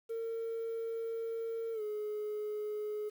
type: tone with pitch glide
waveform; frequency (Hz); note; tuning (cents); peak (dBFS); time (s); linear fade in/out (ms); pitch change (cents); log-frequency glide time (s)
triangle; 455.6 to 422.6; A#4 to G#4; -40 to +30; -32; 0.09-3.1; 20; -130; 1.73-1.82
effects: tanh soft clip ceiling -31 dBFS + 10-bit